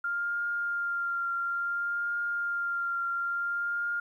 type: tone with vibrato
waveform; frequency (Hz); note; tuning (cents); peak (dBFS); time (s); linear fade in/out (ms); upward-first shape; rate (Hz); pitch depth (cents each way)
sine; 1396.9; F6; 0; -28; 0.04-4; 5; triangle; 0.58; 19
effects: 11-bit